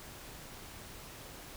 silence, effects pink hiss -49 dBFS RMS until 1.56 s

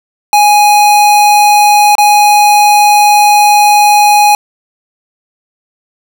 square tone with dropouts, 830.6 Hz, G#5, in tune, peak -4 dBFS, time 0.33-4.35 s, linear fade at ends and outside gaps 1 ms, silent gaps 1.953-1.982 s, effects none

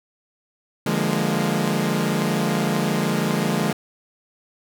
sawtooth chord, Bb dominant seventh, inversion first, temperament equal with one note detuned, 148.88 / 174.61 / 207.7 / 233.1 Hz, D3 / F3 / Ab3 / Bb3, +24 / 0 / 0 / 0 cents, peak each -22 / -21 / -20 / -23 dBFS, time 0.86-3.73 s, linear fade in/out 5 ms, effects none

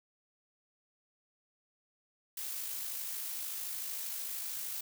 blue noise with amplitude modulation, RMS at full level -38 dBFS, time 2.37-4.81 s, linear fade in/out 5 ms, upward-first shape sine, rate 53.2 Hz, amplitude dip 30%, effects none

